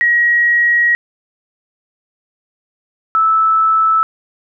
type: tone pair in turn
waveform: sine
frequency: 1900 / 1311.4 Hz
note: A#6 / E6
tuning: +33 / -9 cents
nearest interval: tritone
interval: 642 cents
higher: first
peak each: -9 dBFS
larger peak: neither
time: 0.01-0.95 / 3.15-4.03 s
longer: first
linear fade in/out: 0 ms
effects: none